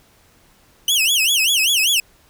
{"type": "tone with vibrato", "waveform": "sawtooth", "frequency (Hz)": 2937, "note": "F#7", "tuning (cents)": -13, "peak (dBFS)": -11, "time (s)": [0.88, 2], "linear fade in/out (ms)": 2, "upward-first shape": "sine", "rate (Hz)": 5.1, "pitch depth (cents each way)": 260, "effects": ["pink hiss -54 dBFS RMS until 2.29 s"]}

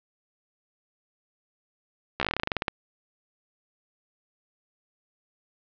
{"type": "slowing click train", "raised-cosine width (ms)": 0.3, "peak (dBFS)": -9, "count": 16, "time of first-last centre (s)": [2.2, 2.682], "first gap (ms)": 14, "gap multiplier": 1.11, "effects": ["low-pass 4000 Hz 12 dB/octave"]}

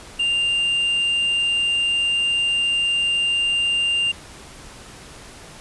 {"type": "tone", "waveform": "triangle", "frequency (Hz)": 2794, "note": "F7", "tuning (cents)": 0, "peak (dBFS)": -16, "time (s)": [0.19, 4.12], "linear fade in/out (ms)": 10, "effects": ["pink hiss -41 dBFS RMS until 5.6 s", "resampled to 24000 Hz"]}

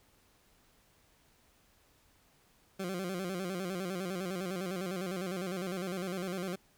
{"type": "tone with vibrato", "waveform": "20% pulse", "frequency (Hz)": 184.1, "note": "F#3", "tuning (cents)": -8, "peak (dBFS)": -30, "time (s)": [2.79, 6.56], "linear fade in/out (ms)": 10, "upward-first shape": "square", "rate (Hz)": 9.9, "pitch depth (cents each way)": 80, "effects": ["pink hiss -67 dBFS RMS until 6.77 s"]}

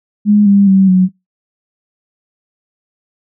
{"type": "tone with pitch steps", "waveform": "sine", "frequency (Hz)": [207.7, 199.82, 192.23, 184.93], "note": ["G#3", "G3", "G3", "F#3"], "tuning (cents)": [0, 33, -34, -1], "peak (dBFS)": -5, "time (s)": [0.25, 1.09], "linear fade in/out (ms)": 50, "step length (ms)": 210, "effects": ["noise-tail reverb RT60 0.2 s tail -24 dB re dry"]}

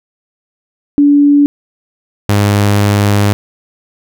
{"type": "tone pair in turn", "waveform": ["sine", "sawtooth"], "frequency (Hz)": [287.8, 102.22], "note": ["D4", "G#2"], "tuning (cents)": [-35, -27], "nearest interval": "octave + tritone", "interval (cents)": 1792, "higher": "first", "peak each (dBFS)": [-4, -4], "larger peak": "neither", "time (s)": [[0.98, 1.46], [2.29, 3.33]], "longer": "second", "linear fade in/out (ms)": 0, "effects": []}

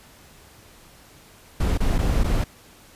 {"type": "noise with dropouts", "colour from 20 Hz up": "brown", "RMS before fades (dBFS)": -20, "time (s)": [1.6, 2.44], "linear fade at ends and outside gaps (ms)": 5, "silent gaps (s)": [[1.776, 1.803], [1.982, 1.987], [2.236, 2.242]], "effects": ["pink hiss -50 dBFS RMS until 2.95 s", "resampled to 32000 Hz"]}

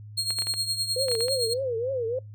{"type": "tone with tremolo", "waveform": "35% pulse", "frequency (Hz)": 4254, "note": "C8", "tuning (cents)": 28, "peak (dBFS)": -21, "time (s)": [0.17, 1.54], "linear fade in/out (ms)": 10, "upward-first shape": "triangle", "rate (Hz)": 9.7, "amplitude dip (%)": 75}
{"type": "clicks", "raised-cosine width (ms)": 0.3, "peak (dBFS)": -21, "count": 10, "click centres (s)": [0.306, 0.387, 0.421, 0.47, 0.539, 1.084, 1.116, 1.152, 1.207, 1.283]}
{"type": "tone with vibrato", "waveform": "sine", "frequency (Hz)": 493.9, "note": "B4", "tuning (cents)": 0, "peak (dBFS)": -25, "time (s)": [0.96, 2.19], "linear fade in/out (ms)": 5, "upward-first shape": "triangle", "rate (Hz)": 3.4, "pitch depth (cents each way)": 200}
{"effects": ["noise-tail reverb RT60 0.2 s tail -24 dB re dry", "added 105 Hz sine -40 dBFS peak until 2.34 s"]}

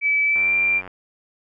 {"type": "tone with pitch glide", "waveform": "sine", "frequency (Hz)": [2300, 2370], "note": ["D7", "D7"], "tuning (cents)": [-37, 15], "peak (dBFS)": -16, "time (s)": [0.01, 0.82], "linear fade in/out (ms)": 50, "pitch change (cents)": 52, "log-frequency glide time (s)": [0.24, 0.55]}
{"type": "click train", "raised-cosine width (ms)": 0.5, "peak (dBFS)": -22, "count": 49, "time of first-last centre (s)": [0.36, 0.877], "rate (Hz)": 92.9}
{"effects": []}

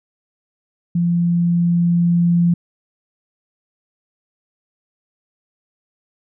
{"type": "tone with level ramp", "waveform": "sine", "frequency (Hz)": 172.2, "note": "F3", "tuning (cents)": -24, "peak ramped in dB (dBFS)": [-14, -11], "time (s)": [0.95, 2.54], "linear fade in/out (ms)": 5, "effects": []}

